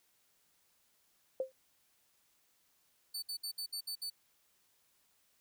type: tone with exponential decay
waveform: sine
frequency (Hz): 524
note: C5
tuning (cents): +2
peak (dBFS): -28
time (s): 1.4-1.52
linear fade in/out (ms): 2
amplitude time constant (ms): 26
type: tone bursts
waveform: sawtooth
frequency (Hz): 4499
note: C#8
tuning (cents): +25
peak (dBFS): -35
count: 7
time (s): 3.14-4.101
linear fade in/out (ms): 10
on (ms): 85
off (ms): 61
effects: white hiss -73 dBFS RMS until 5.4 s